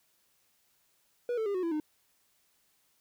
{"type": "tone with pitch steps", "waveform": "triangle", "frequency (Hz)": [484.6, 441.8, 402.8, 367.3, 334.8, 305.3], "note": ["B4", "A4", "G4", "F#4", "E4", "D#4"], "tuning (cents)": [-33, 7, 47, -13, 27, -33], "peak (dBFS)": -27, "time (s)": [1.29, 1.8], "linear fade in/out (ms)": 2, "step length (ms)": 85, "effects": ["white hiss -71 dBFS RMS until 3 s"]}